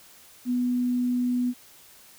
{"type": "tone", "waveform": "sine", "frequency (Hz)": 246.9, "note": "B3", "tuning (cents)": 0, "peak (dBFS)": -22, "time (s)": [0.45, 1.54], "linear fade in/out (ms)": 50, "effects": ["white hiss -52 dBFS RMS until 2.18 s"]}